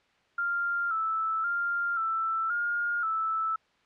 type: tone with pitch steps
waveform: sine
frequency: 1395 / 1315 / 1396 / 1328 / 1418 / 1315 Hz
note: F6 / E6 / F6 / E6 / F6 / E6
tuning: -2 / -5 / -1 / +12 / +26 / -5 cents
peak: -26 dBFS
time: 0.38-3.56 s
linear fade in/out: 5 ms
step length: 530 ms
effects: white hiss -66 dBFS RMS until 3.85 s + low-pass 3000 Hz 12 dB/octave